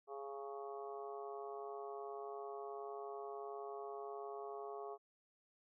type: harmonic tone with a mistuned harmonic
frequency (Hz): 138.59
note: C#3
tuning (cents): 0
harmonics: 3 / 4 / 5 / 6 / 7 / 8 / 9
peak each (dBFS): -47 / -59 / -50 / -55 / -63 / -53 / -64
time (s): 0.07-4.98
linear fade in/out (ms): 50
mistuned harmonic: 7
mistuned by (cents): -87
effects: none